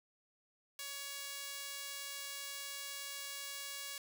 sawtooth tone with high-pass filter, 561 Hz, C#5, 21 cents sharp, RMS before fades -45 dBFS, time 0.79-3.98 s, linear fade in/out 2 ms, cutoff 2600 Hz, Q 0.52, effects none

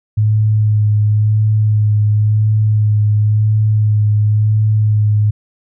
sine tone with vibrato, 106.5 Hz, G#2, 44 cents sharp, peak -9 dBFS, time 0.17-5.31 s, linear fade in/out 10 ms, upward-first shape sine, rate 0.95 Hz, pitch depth 19 cents each way, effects none

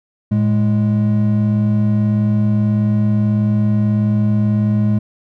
triangle tone pair together, 110.82 / 209.2 Hz, A2 / G#3, +13 / +13 cents, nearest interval major seventh, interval 1100 cents, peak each -13 dBFS, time 0.31-4.99 s, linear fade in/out 10 ms, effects none

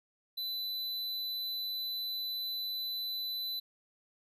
square tone, 4001 Hz, B7, 22 cents sharp, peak -35 dBFS, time 0.37-3.6 s, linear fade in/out 10 ms, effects none

